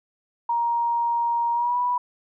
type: tone with pitch glide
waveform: sine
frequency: 940 to 981.1 Hz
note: A#5 to B5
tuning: +14 to -12 cents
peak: -20 dBFS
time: 0.49-1.98 s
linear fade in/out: 5 ms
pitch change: +74 cents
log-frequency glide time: 1.53-1.78 s
effects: none